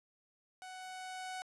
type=tone with level ramp; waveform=sawtooth; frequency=744 Hz; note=F#5; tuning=9 cents sharp; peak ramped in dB=-43 to -36 dBFS; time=0.62-1.42 s; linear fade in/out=0 ms; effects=resampled to 24000 Hz + 11-bit